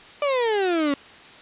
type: exponential sweep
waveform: 35% pulse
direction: down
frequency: 594 to 274.5 Hz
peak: -18 dBFS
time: 0.22-0.94 s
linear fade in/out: 2 ms
effects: white hiss -45 dBFS RMS until 1.41 s + resampled to 8000 Hz